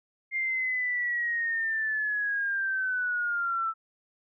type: linear sweep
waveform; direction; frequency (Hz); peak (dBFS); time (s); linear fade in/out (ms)
sine; down; 2117 to 1318.5; -26; 0.31-3.74; 50
effects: none